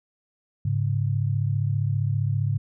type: tone pair together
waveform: sine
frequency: 104.7 / 139.76 Hz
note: G#2 / C#3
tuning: +15 / +15 cents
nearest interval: perfect fourth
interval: 500 cents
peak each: -23 / -25 dBFS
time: 0.65-2.58 s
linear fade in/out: 5 ms
effects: none